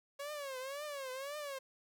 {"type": "tone with vibrato", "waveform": "sawtooth", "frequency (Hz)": 554.4, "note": "C#5", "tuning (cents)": 0, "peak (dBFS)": -37, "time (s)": [0.19, 1.59], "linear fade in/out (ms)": 10, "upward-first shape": "triangle", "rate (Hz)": 1.9, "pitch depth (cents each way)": 160, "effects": ["13-bit"]}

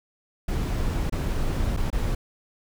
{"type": "noise with dropouts", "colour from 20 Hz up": "brown", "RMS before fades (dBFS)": -25, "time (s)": [0.48, 2.15], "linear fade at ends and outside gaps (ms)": 5, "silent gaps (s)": [[1.098, 1.123], [1.766, 1.771], [1.903, 1.927]], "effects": []}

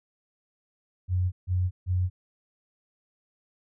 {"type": "tone bursts", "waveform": "sine", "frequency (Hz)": 91, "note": "F#2", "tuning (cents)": -28, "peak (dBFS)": -22, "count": 3, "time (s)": [1.08, 2.1], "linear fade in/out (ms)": 50, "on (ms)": 240, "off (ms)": 150, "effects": []}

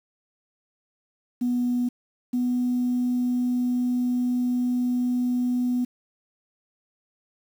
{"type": "tone pair in turn", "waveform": "sine", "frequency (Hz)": [245.2, 247.2], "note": ["B3", "B3"], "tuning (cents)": [-12, 2], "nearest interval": "unison", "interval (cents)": 14, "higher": "second", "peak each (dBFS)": -20, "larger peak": "neither", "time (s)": [[1.41, 1.89], [2.33, 5.85]], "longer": "second", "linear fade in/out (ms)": 10, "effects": ["tanh soft clip ceiling -17 dBFS", "8-bit"]}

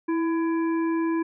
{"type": "harmonic tone with a mistuned harmonic", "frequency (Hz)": 335, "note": "E4", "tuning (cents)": 28, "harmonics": [1, 3, 5, 7], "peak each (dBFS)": [-22, -33, -39, -44], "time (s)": [0.08, 1.23], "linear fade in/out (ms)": 10, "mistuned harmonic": 1, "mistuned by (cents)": -36, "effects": []}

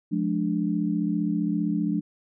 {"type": "chord", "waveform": "sine", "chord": "D diminished", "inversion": "first", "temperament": "just", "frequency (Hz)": [176.2, 211.4, 293.7], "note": ["F3", "Ab3", "D4"], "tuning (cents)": [16, 31, 0], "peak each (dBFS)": -27, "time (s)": [0.11, 2.01], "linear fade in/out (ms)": 20, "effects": []}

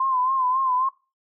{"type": "tone with vibrato", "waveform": "sine", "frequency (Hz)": 1035, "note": "C6", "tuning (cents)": -19, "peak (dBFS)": -19, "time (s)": [0, 0.89], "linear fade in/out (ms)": 5, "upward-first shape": "sine", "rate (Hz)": 3.7, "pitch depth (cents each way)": 64, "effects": ["noise-tail reverb RT60 0.3 s tail -21 dB re dry"]}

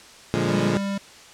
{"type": "chord", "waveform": "20% pulse", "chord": "Bb dominant seventh", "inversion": "none", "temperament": "equal", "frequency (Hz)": [116.54, 146.83, 174.61, 207.7], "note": ["Bb2", "D3", "F3", "Ab3"], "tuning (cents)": [0, 0, 0, 0], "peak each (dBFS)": -22, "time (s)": [0.34, 0.77], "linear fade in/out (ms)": 0}
{"type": "tone", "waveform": "square", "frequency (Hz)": 198.2, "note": "G3", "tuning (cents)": 19, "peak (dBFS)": -25, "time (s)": [0.48, 0.98], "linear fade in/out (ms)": 5}
{"effects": ["white hiss -46 dBFS RMS until 1.33 s", "low-pass 7000 Hz 12 dB/octave"]}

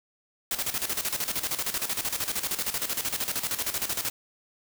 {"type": "noise with tremolo", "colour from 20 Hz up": "white", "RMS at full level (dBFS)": -28, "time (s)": [0.51, 4.1], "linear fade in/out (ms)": 2, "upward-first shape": "square", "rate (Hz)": 13, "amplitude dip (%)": 70, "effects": []}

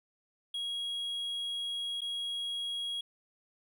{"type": "tone with dropouts", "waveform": "triangle", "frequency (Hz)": 3300, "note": "G#7", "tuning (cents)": -12, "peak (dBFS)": -32, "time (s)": [0.54, 3.01], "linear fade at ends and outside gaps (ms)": 5, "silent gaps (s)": [2.008, 2.016], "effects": []}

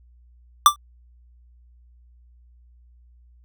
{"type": "tone with exponential decay", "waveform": "square", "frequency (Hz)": 1174.7, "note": "D6", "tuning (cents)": 0, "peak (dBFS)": -5, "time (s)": [0.66, 0.76], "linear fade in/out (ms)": 1, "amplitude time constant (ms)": 20, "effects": ["added 60 Hz sine -50 dBFS peak until 3.44 s"]}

